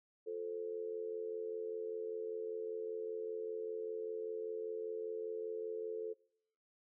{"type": "tone with amplitude modulation", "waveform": "sine", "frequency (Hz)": 440.1, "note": "A4", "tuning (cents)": 0, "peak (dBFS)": -35, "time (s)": [0.26, 6.14], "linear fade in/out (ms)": 20, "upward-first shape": "sine", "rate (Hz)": 85.1, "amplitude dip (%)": 75, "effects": ["noise-tail reverb RT60 0.7 s tail -24 dB re dry"]}